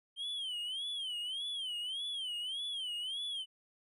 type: tone with vibrato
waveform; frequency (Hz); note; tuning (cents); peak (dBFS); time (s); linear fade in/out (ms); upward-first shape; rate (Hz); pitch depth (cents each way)
triangle; 3136; G7; 0; -35; 0.16-3.46; 50; sine; 1.7; 160
effects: resampled to 32000 Hz